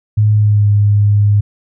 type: tone with pitch glide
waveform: sine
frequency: 106.2 to 103.06 Hz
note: G#2 to G#2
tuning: +39 to -13 cents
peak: -7 dBFS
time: 0.17-1.41 s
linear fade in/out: 10 ms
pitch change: -52 cents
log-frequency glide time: 0.33-0.67 s
effects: none